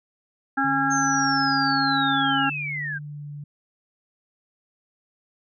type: harmonic tone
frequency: 273 Hz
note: C#4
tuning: 26 cents flat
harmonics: 1 / 3 / 5 / 6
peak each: -25 / -25 / -25 / -25 dBFS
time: 0.57-2.5 s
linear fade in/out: 10 ms
type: tone with vibrato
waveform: sine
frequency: 146.9 Hz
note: D3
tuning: 1 cent sharp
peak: -33 dBFS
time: 0.64-3.44 s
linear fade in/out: 5 ms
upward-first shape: sine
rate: 1 Hz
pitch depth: 14 cents each way
type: linear sweep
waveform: sine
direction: down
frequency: 6420 to 1535 Hz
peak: -27 dBFS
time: 0.9-2.99 s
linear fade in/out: 20 ms
effects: none

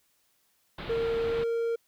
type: low-pass noise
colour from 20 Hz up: pink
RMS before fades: -39 dBFS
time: 0.78-1.44 s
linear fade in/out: 5 ms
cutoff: 4100 Hz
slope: 48 dB/octave
type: tone with pitch glide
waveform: triangle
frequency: 459.6 to 462.8 Hz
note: A#4 to A#4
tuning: -25 to -13 cents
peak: -24 dBFS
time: 0.89-1.76 s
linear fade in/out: 10 ms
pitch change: +12 cents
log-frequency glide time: 1.17-1.42 s
effects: white hiss -70 dBFS RMS until 1.87 s

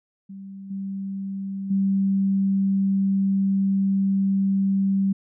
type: tone with level steps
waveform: sine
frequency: 194.9 Hz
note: G3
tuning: 10 cents flat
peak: -35 / -27 / -18 dBFS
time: 0.29-5.13 s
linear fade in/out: 10 ms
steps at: 0.7 / 1.7 s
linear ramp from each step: 10 ms
effects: none

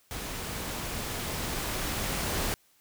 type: noise with level ramp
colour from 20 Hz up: pink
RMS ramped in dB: -37 to -30 dBFS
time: 0.11-2.54 s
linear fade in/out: 0 ms
effects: white hiss -65 dBFS RMS until 2.8 s

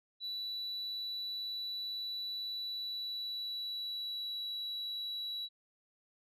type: tone with pitch glide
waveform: sine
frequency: 3951 to 3917 Hz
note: B7 to B7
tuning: 0 to -15 cents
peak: -35 dBFS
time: 0.2-5.49 s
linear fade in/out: 50 ms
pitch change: -15 cents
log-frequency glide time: 2.6-4.46 s
effects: tanh soft clip ceiling -35 dBFS

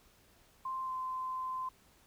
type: tone with pitch glide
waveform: sine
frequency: 1046.5 to 1033.3 Hz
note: C6 to C6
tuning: 0 to -22 cents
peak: -35 dBFS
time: 0.65-1.69 s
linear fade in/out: 5 ms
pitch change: -22 cents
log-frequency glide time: 0.84-0.92 s
effects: pink hiss -65 dBFS RMS until 2.06 s

